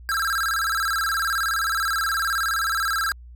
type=tone with vibrato; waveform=square; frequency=1461 Hz; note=F#6; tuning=22 cents flat; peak=-22 dBFS; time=0.09-3.12 s; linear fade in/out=0 ms; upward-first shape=square; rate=19 Hz; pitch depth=170 cents each way; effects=added 60 Hz sine -40 dBFS peak until 3.35 s